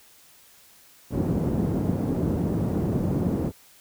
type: band-pass noise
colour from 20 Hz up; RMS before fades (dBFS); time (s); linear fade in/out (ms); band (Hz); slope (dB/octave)
pink; -25; 1.1-3.52; 50; 110 to 330; 12
effects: white hiss -54 dBFS RMS until 3.8 s